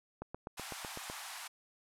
click train, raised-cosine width 1 ms, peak -27 dBFS, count 8, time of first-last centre 0.22-1.099 s, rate 7.96 Hz
pink band-pass noise, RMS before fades -46 dBFS, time 0.57-1.48 s, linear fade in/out 10 ms, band 720 to 13000 Hz, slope 48 dB/octave
effects none

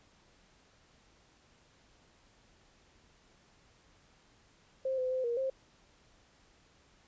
sine tone with pitch steps, 527 / 511 / 516 / 472.8 / 530 Hz, C5 / C5 / C5 / A#4 / C5, +12 / -41 / -24 / +24 / +22 cents, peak -30 dBFS, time 4.85-5.5 s, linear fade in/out 5 ms, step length 130 ms, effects pink hiss -65 dBFS RMS until 7.07 s + resampled to 16000 Hz

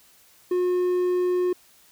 triangle tone, 360 Hz, F#4, 47 cents flat, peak -18 dBFS, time 0.51-1.53 s, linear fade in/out 5 ms, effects white hiss -56 dBFS RMS until 1.91 s

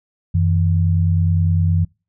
sine tone pair together, 91.17 / 160.9 Hz, F#2 / E3, -25 / -42 cents, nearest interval minor seventh, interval 983 cents, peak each -14 / -19 dBFS, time 0.34-1.85 s, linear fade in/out 10 ms, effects noise-tail reverb RT60 0.3 s tail -25 dB re dry

